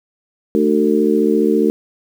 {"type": "harmonic tone with a mistuned harmonic", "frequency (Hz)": 74.8, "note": "D2", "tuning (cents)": 32, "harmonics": [3, 4, 5, 6], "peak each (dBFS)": [-17, -17, -17, -17], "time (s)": [0.55, 1.7], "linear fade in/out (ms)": 0, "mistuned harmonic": 3, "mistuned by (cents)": -42, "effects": ["7-bit"]}